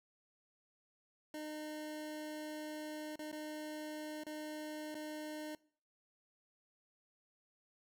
25% pulse tone with dropouts, 305.4 Hz, D#4, 32 cents flat, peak -39 dBFS, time 1.34-5.55 s, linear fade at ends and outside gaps 2 ms, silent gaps 3.158-3.192 / 3.316-3.327 / 4.236-4.266 / 4.945-4.951 s, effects noise-tail reverb RT60 0.5 s tail -22 dB re dry

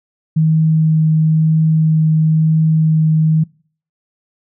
sine tone with vibrato, 158 Hz, D#3, 27 cents sharp, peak -9 dBFS, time 0.36-3.44 s, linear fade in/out 10 ms, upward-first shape triangle, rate 1 Hz, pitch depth 9 cents each way, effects noise-tail reverb RT60 0.5 s tail -25 dB re dry

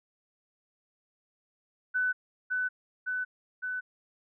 sine tone with echo, 1500 Hz, F#6, 23 cents sharp, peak -25 dBFS, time 1.94-2.13 s, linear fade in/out 20 ms, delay 560 ms, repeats 3, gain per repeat -2 dB, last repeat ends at 3.81 s, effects none

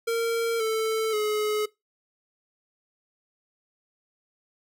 square tone with pitch steps, 460.5 / 442 / 424.2 Hz, A#4 / A4 / G#4, -21 / +8 / +37 cents, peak -24 dBFS, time 0.07-1.66 s, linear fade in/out 10 ms, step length 530 ms, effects noise-tail reverb RT60 0.2 s tail -22 dB re dry

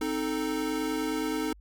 square chord, A diminished, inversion first, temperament equal, 261.6 / 311.1 / 440 Hz, C4 / Eb4 / A4, 0 / 0 / 0 cents, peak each -35 / -31 / -35 dBFS, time 0.01-1.53 s, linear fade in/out 5 ms, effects added 50 Hz sine -50 dBFS peak until 1.6 s

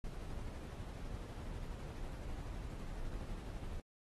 brown noise with tremolo, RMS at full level -43 dBFS, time 0.04-3.8 s, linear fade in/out 2 ms, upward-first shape triangle, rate 12 Hz, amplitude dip 30%, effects AAC 32 kbps

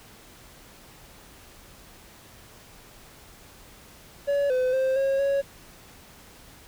triangle tone with pitch steps, 567 / 509 / 525 / 543 / 555 Hz, C#5 / C5 / C5 / C#5 / C#5, +39 / -48 / +6 / -36 / +2 cents, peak -19 dBFS, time 4.27-5.42 s, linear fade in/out 20 ms, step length 230 ms, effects pink hiss -50 dBFS RMS until 6.67 s

